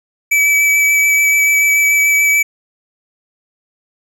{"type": "tone with vibrato", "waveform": "square", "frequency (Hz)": 2297, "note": "D7", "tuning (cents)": -39, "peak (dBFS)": -10, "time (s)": [0.31, 2.43], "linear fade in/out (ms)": 10, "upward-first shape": "sine", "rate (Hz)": 6.9, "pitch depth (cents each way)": 13, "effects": []}